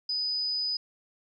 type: tone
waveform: sine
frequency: 4985 Hz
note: D#8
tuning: 2 cents sharp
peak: -27 dBFS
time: 0.09-0.77 s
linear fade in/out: 5 ms
effects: none